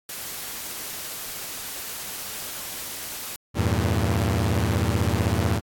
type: noise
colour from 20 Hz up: white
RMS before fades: -34 dBFS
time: 0.09-3.36 s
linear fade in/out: 2 ms
type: chord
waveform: sawtooth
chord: E diminished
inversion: none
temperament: equal with one note detuned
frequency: 82.41 / 98 / 114.21 Hz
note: E2 / G2 / Bb2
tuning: 0 / 0 / -35 cents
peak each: -21 dBFS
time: 3.54-5.61 s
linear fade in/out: 50 ms
effects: AAC 64 kbps